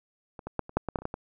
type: clicks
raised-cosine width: 1 ms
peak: -27 / -22 / -13 / -29 / -9 / -17 / -13 / -23 / -30 / -16 / -20 dBFS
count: 11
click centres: 0.392 / 0.47 / 0.593 / 0.694 / 0.77 / 0.887 / 0.958 / 0.988 / 1.02 / 1.054 / 1.141 s
effects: none